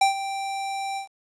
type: tone with ADSR envelope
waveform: square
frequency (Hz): 784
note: G5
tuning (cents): 0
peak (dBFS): -15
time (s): 0.01-1.08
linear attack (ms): 6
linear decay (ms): 120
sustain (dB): -13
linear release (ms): 110
effects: resampled to 22050 Hz + 9-bit

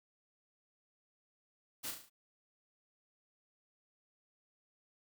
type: noise with echo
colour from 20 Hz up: white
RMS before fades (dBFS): -41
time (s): 1.83-1.92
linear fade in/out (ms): 20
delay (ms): 36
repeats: 5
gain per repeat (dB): -5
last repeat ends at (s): 2.1
effects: none

